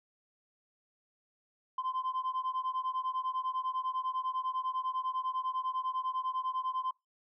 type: beating tone pair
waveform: sine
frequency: 1030 / 1040 Hz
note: C6 / C6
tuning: -28 / -11 cents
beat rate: 10 Hz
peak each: -33 / -34 dBFS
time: 1.78-6.91 s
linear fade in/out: 5 ms
effects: noise-tail reverb RT60 0.2 s tail -24 dB re dry + tanh soft clip ceiling -28 dBFS